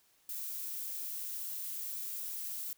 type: noise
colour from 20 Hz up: violet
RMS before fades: -40 dBFS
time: 0.29-2.73 s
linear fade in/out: 2 ms
effects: white hiss -69 dBFS RMS until 2.77 s